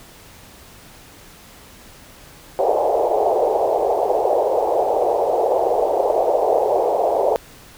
pink band-pass noise, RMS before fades -18 dBFS, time 2.59-7.36 s, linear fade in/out 0 ms, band 410 to 820 Hz, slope 48 dB/octave, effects pink hiss -44 dBFS RMS until 7.77 s

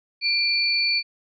sine tone pair together, 2375 / 4476 Hz, D7 / C#8, +19 / +16 cents, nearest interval major seventh, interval 1097 cents, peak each -23 / -21 dBFS, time 0.21-1.03 s, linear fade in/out 50 ms, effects none

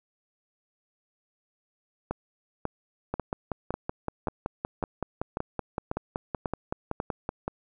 two click trains, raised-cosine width 1 ms, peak -15 / -15 dBFS, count 24 / 10, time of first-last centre 3.14-7.48 / 2.11-7.001 s, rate 5.3 / 1.84 Hz, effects none

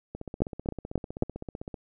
two click trains, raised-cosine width 2 ms, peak -10 / -23 dBFS, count 4 / 26, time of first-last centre 0.42-1.224 / 0.15-1.742 s, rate 3.73 / 15.7 Hz, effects none

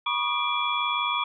sine tone cluster, 967 / 1113 / 1212 / 2364 / 3372 Hz, B5 / C#6 / D#6 / D7 / G#7, -37 / +7 / -46 / +11 / +26 cents, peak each -30 dBFS, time 0.06-1.24 s, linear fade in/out 5 ms, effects none

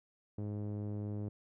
sawtooth tone with low-pass filter, 103.83 Hz, G#2, in tune, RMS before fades -39 dBFS, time 0.38-1.29 s, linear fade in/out 5 ms, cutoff 420 Hz, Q 1, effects none

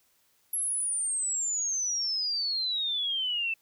sine exponential sweep, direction down, 11340 to 2637 Hz, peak -27 dBFS, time 0.53-3.54 s, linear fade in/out 5 ms, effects white hiss -68 dBFS RMS until 3.61 s

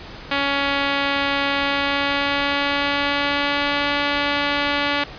5% pulse tone with pitch glide, 280 to 287.2 Hz, C#4 to D4, +18 to -39 cents, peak -7 dBFS, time 0.31-5.04 s, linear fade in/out 5 ms, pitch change +43 cents, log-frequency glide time 1.52-3.93 s, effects pink hiss -37 dBFS RMS until 5.18 s + resampled to 11025 Hz

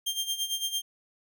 sawtooth tone with tremolo, 3187 Hz, G7, 28 cents sharp, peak -23 dBFS, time 0.06-0.82 s, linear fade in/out 10 ms, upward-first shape sine, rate 8.9 Hz, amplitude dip 75%, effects none

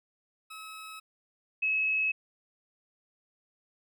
20% pulse / sine tone pair in turn, 1288 / 2576 Hz, E6 / E7, -41 / -41 cents, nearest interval octave, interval 1200 cents, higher second, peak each -37 / -25 dBFS, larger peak second, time 0.5-1 / 1.62-2.12 s, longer neither, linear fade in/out 10 ms, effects none

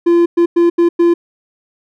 triangle tone bursts at uneven times, 342.8 Hz, F4, 32 cents flat, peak -5 dBFS, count 5, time 0.06-0.26 / 0.37-0.46 / 0.56-0.7 / 0.78-0.89 / 0.99-1.14 s, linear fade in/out 10 ms, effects none

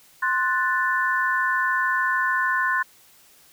sine chord, F# diminished, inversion second, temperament equal, 1046.5 / 1480 / 1760 Hz, C6 / F#6 / A6, 0 / 0 / 0 cents, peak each -24 dBFS, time 0.22-2.83 s, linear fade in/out 10 ms, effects white hiss -54 dBFS RMS until 3.52 s

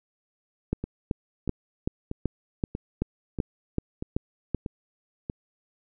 two click trains, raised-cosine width 3 ms, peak -12 / -18 dBFS, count 11 / 8, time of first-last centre 0.73-4.547 / 0.84-5.299 s, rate 2.62 / 1.57 Hz, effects none

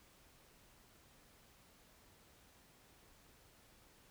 silence, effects pink hiss -66 dBFS RMS until 4.1 s

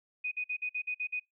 sine tone bursts, 2489 Hz, D#7, in tune, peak -31 dBFS, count 8, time 0.24-1.198 s, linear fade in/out 10 ms, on 76 ms, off 50 ms, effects noise-tail reverb RT60 0.2 s tail -26 dB re dry

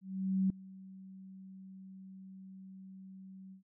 sine tone with ADSR envelope, 190.3 Hz, F#3, 49 cents sharp, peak -26 dBFS, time 0.01-3.63 s, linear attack 490 ms, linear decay 3 ms, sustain -22 dB, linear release 110 ms, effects none

